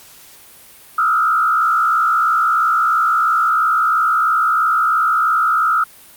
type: tone with frequency modulation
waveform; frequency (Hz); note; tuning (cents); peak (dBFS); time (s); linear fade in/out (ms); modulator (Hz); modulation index
sine; 1318.5; E6; 0; -12; 0.98-5.84; 5; 63; 1.3
effects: white hiss -43 dBFS RMS until 6.16 s + Opus 48 kbps